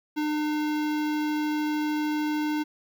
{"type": "tone with notch filter", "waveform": "square", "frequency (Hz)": 302.2, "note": "D4", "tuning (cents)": 50, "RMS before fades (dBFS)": -27, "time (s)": [0.16, 2.64], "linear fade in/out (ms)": 20, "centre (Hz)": 9000, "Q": 0.63, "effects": ["11-bit"]}